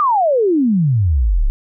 sine exponential sweep, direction down, 1237 to 30.86 Hz, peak -11 dBFS, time 0-1.5 s, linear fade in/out 0 ms, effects none

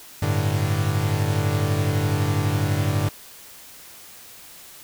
45% pulse chord, G suspended second, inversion none, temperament equal, 98 / 110 / 146.83 Hz, G2 / A2 / D3, 0 / 0 / 0 cents, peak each -23 / -25 / -25 dBFS, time 0.22-3.09 s, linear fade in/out 5 ms, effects white hiss -44 dBFS RMS until 4.83 s

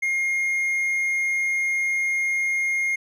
triangle tone, 2134 Hz, C7, 34 cents sharp, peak -19 dBFS, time 0.02-2.96 s, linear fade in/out 10 ms, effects none

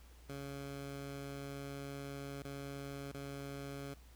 15% pulse tone with dropouts, 139.6 Hz, C#3, 13 cents sharp, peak -37 dBFS, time 0.29-3.94 s, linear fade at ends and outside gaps 5 ms, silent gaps 2.423-2.446 / 3.117-3.142 s, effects added 60 Hz sine -56 dBFS peak until 4.15 s + pink hiss -65 dBFS RMS until 4.15 s

